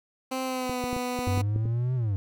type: tone with pitch glide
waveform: 15% pulse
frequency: 260.7 to 248.2 Hz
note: C4 to B3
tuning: -6 to +9 cents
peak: -22 dBFS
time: 0.31-1.42 s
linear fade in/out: 10 ms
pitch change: -85 cents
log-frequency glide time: 0.44-0.83 s
type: clicks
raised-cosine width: 3 ms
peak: -21 dBFS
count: 9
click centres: 0.696 / 0.84 / 0.93 / 0.965 / 1.19 / 1.276 / 1.377 / 1.561 / 1.656 s
type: exponential two-way sweep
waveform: triangle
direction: up then down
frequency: 93.6 to 129.9 to 93.6 Hz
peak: -22 dBFS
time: 1.27-2.16 s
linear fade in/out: 0 ms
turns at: 1.95 s
effects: none